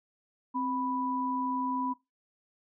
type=tone pair together; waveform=sine; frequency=261.6 / 987.8 Hz; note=C4 / B5; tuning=0 / 0 cents; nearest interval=octave + major seventh; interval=2300 cents; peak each=-32 / -31 dBFS; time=0.54-1.94 s; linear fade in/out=20 ms; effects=noise-tail reverb RT60 0.2 s tail -19 dB re dry